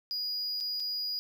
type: tone with dropouts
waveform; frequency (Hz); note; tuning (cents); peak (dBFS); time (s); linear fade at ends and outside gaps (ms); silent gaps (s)
triangle; 4898; D#8; -28; -30; 0.11-1.19; 0; 0.603-0.608 / 0.799-0.803
effects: none